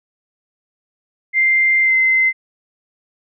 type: tone with pitch glide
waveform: sine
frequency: 2093 to 2065 Hz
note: C7 to C7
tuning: 0 to -23 cents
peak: -11 dBFS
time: 1.33-2.33 s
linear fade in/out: 50 ms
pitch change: -23 cents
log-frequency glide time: 1.81-1.95 s
effects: none